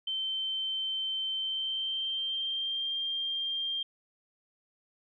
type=tone with pitch glide; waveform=sine; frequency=3100 to 3191 Hz; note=G7 to G7; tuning=-20 to +30 cents; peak=-30 dBFS; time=0.07-3.83 s; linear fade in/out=5 ms; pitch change=+50 cents; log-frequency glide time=1.36-2.95 s; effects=none